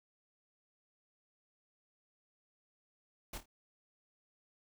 pink noise with echo, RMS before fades -43 dBFS, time 3.33-3.38 s, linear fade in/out 5 ms, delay 26 ms, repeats 3, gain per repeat -9 dB, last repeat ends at 3.458 s, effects none

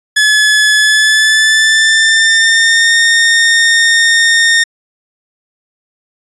sawtooth tone with pitch glide, 1712 to 1834.9 Hz, A6 to A#6, -48 to -28 cents, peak -3 dBFS, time 0.16-4.64 s, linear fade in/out 10 ms, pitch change +120 cents, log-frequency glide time 0.77-2.94 s, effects resampled to 22050 Hz

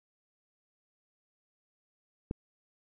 click, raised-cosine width 3 ms, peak -20 dBFS, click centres 2.311 s, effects none

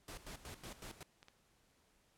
pink noise with tremolo, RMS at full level -49 dBFS, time 0.08-1.03 s, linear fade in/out 2 ms, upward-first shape square, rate 5.4 Hz, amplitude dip 75%
clicks, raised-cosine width 0.2 ms, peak -39 dBFS, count 2, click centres 1.229 / 1.284 s
effects pink hiss -73 dBFS RMS until 2.17 s + low-pass 12000 Hz 12 dB/octave

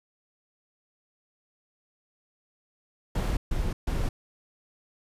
brown noise bursts, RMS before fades -27 dBFS, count 3, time 3.15-4.09 s, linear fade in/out 5 ms, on 220 ms, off 140 ms, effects resampled to 32000 Hz

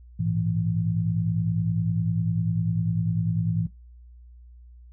sine tone cluster, 105.4 / 115.4 / 165.7 Hz, G#2 / A#2 / E3, +26 / -17 / +9 cents, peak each -27 / -30 / -25 dBFS, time 0.19-3.67 s, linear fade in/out 10 ms, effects noise-tail reverb RT60 0.2 s tail -18 dB re dry + added 60 Hz sine -45 dBFS peak until 4.92 s

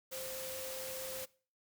sine tone in noise, 523.3 Hz, C5, in tune, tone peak -44 dBFS, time 0.11-1.26 s, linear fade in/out 20 ms, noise white, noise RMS -44 dBFS, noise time 0.11-1.26 s, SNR -3 dB, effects noise-tail reverb RT60 0.4 s tail -21 dB re dry

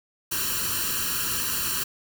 white noise with comb filter, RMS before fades -27 dBFS, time 0.31-1.84 s, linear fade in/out 10 ms, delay 0.7 ms, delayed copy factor +0.95, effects none

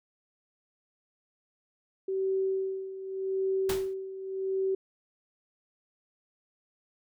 sine tone with tremolo, 383.2 Hz, G4, 39 cents flat, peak -25 dBFS, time 2.08-4.75 s, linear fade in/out 5 ms, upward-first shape sine, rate 0.85 Hz, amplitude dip 75%
pink noise with exponential decay, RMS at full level -30 dBFS, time 3.69-3.94 s, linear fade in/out 5 ms, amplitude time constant 54 ms
effects none

